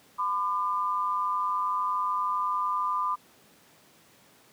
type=tone pair together; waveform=sine; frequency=1009 / 1199.9 Hz; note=B5 / D6; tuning=+37 / +37 cents; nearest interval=minor third; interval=300 cents; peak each=-28 dBFS; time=0.18-3.16 s; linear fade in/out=20 ms; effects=pink hiss -58 dBFS RMS until 4.52 s + high-pass 150 Hz 12 dB/octave